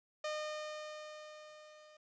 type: tone with level ramp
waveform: sawtooth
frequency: 610 Hz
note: D#5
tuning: 34 cents flat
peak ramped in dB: -32 to -54 dBFS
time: 0.24-1.97 s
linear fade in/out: 5 ms
effects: resampled to 16000 Hz + 12-bit